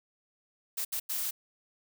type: noise bursts at uneven times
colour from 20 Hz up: blue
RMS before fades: -33 dBFS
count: 3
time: 0.77-0.85 / 0.92-1 / 1.09-1.31 s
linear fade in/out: 10 ms
effects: none